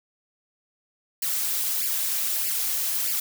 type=noise with flanger; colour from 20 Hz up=blue; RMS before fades=-26 dBFS; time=1.22-3.2 s; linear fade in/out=5 ms; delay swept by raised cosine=0.4 to 5.9 ms; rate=1.6 Hz; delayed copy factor=+0.8; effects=none